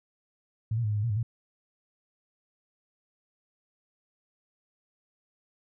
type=tone with pitch steps; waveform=sine; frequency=110.2 / 118.1 / 106 / 105.1 / 103.8 / 118.1 / 102.6 / 115.8 Hz; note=A2 / A#2 / G#2 / G#2 / G#2 / A#2 / G#2 / A#2; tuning=+3 / +23 / +36 / +21 / 0 / +23 / -21 / -11 cents; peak=-25 dBFS; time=0.71-1.23 s; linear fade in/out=5 ms; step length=65 ms; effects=none